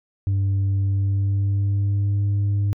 sine tone with pitch glide, 98 to 100.99 Hz, G2 to G#2, 0 to -48 cents, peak -15 dBFS, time 0.27-2.73 s, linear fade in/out 0 ms, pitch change +52 cents, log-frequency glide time 0.84-2.24 s, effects tanh soft clip ceiling -17 dBFS

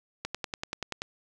click train, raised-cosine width 0.2 ms, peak -15 dBFS, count 9, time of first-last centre 0.25-1.019 s, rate 10.4 Hz, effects none

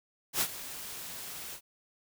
white noise with ADSR envelope, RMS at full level -27 dBFS, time 0.33-1.61 s, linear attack 78 ms, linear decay 63 ms, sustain -15 dB, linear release 76 ms, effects none

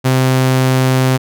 sawtooth tone, 130 Hz, C3, 11 cents flat, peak -6 dBFS, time 0.04-1.18 s, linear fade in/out 20 ms, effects none

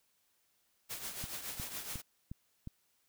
white noise with tremolo, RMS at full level -40 dBFS, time 0.89-2.02 s, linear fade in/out 20 ms, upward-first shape triangle, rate 7.1 Hz, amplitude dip 65%
click train, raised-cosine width 5 ms, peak -30 dBFS, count 5, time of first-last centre 1.24-2.674 s, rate 2.79 Hz
effects white hiss -75 dBFS RMS until 3.08 s

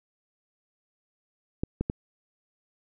clicks, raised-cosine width 3 ms, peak -14 dBFS, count 3, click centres 1.635 / 1.81 / 1.899 s, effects none

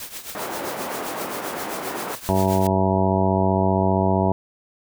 white noise with tremolo, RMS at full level -32 dBFS, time 0-2.67 s, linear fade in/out 2 ms, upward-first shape triangle, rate 7.6 Hz, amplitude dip 80%
white band-pass noise, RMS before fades -30 dBFS, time 0.35-2.15 s, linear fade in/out 0 ms, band 240 to 960 Hz, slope 12 dB/octave
harmonic tone, 95.3 Hz, G2, 48 cents flat, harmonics 1 / 2 / 3 / 4 / 5 / 6 / 7 / 8 / 9 / 10, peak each -23 / -22 / -28 / -25 / -31 / -30 / -24 / -36 / -27 / -27 dBFS, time 2.29-4.32 s, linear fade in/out 0 ms
effects none

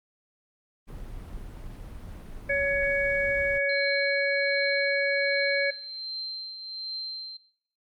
brown noise, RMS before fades -40 dBFS, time 0.87-3.59 s, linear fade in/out 20 ms
harmonic tone, 560 Hz, C#5, 18 cents sharp, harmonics 1 / 3 / 4, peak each -27 / -27 / -27 dBFS, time 2.49-5.71 s, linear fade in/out 10 ms
sine tone with tremolo, 4133 Hz, C8, 22 cents flat, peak -31 dBFS, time 3.69-7.37 s, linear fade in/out 5 ms, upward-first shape triangle, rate 1.3 Hz, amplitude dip 60%
effects noise-tail reverb RT60 0.7 s tail -19 dB re dry + Opus 32 kbps

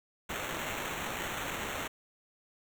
white noise with sample-and-hold, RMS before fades -37 dBFS, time 0.29-1.88 s, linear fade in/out 10 ms, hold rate 4900 Hz, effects none

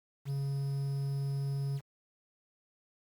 triangle tone with quantisation, 138.59 Hz, C#3, in tune, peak -29 dBFS, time 0.25-1.81 s, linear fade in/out 50 ms, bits 9, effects Opus 48 kbps

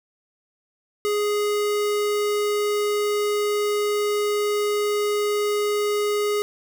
square tone, 415.3 Hz, G#4, in tune, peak -21 dBFS, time 1.05-6.42 s, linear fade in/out 0 ms, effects none

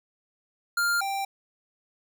square tone pair in turn, 1400 / 785.7 Hz, F6 / G5, +4 / +4 cents, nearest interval minor seventh, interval 1000 cents, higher first, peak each -23 / -28 dBFS, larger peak first, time 0.77-1.01 / 1.01-1.25 s, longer neither, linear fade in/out 5 ms, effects none

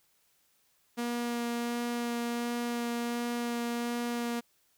sawtooth tone with vibrato, 237.8 Hz, A#3, 35 cents sharp, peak -27 dBFS, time 0.97-4.41 s, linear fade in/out 20 ms, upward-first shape sine, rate 1.4 Hz, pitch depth 9 cents each way, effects white hiss -70 dBFS RMS until 4.77 s

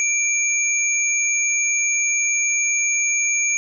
sine tone pair together, 2349 / 6644 Hz, D7 / G#8, 0 / 0 cents, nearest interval octave + tritone, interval 1800 cents, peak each -20 dBFS, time 0-3.57 s, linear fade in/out 0 ms, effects none

